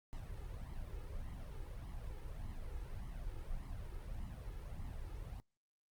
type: noise with flanger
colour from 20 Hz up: brown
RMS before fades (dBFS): -45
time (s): 0.13-5.4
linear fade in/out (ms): 0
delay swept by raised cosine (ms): 0.97 to 2.37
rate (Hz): 1.7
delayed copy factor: +0.65
effects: noise-tail reverb RT60 0.1 s tail -22 dB re dry + Opus 48 kbps